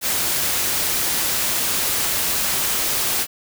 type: noise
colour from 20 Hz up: white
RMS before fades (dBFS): -21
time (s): 0.01-3.27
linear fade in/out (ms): 50
effects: none